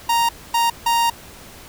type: tone bursts at uneven times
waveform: 45% pulse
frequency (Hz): 932.3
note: A#5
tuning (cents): 0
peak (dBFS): -15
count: 3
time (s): 0.09-0.29 / 0.54-0.7 / 0.86-1.1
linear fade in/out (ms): 5
effects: pink hiss -41 dBFS RMS until 1.68 s